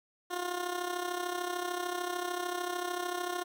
15% pulse tone with amplitude modulation, 355.9 Hz, F4, 33 cents sharp, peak -24 dBFS, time 0.3-3.44 s, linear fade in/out 20 ms, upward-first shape sine, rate 33.4 Hz, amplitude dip 65%, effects none

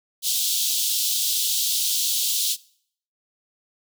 pink high-pass noise, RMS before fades -23 dBFS, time 0.22-2.57 s, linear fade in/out 50 ms, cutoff 3200 Hz, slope 48 dB/octave, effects noise-tail reverb RT60 0.6 s tail -22 dB re dry

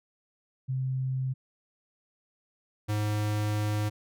sine / square tone pair in turn, 130.81 / 105.4 Hz, C3 / G#2, 0 / +26 cents, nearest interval major third, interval 374 cents, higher first, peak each -27 dBFS, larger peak neither, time 0.68-1.34 / 2.88-3.9 s, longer second, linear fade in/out 20 ms, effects none

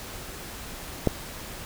click, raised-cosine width 2 ms, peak -6 dBFS, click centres 1.073 s, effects pink hiss -39 dBFS RMS until 1.65 s

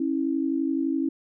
sine tone pair together, 272.6 / 324.4 Hz, C#4 / E4, -29 / -28 cents, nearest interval minor third, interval 301 cents, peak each -25 / -26 dBFS, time 0-1.09 s, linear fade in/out 5 ms, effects none

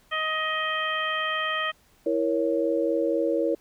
harmonic tone, 628 Hz, D#5, 16 cents sharp, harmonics 1 / 2 / 3 / 4 / 5, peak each -34 / -29 / -29 / -35 / -32 dBFS, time 0.11-1.72 s, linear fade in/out 20 ms
sine chord, A# diminished, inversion second, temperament equal with one note detuned, 329.6 / 470.5 / 554.4 Hz, E4 / A#4 / C#5, 0 / +16 / 0 cents, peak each -26 dBFS, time 2.06-3.55 s, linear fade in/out 5 ms
effects pink hiss -61 dBFS RMS until 3.6 s

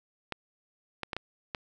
clicks, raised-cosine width 0.3 ms, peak -17 dBFS, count 5, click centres 0.323 / 1.033 / 1.132 / 1.166 / 1.548 s, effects none

